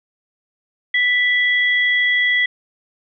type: tone pair together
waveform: sine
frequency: 1975.5 / 3322 Hz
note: B6 / G#7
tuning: 0 / 0 cents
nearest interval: major sixth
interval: 900 cents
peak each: -14 / -23 dBFS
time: 0.94-2.46 s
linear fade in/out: 5 ms
effects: none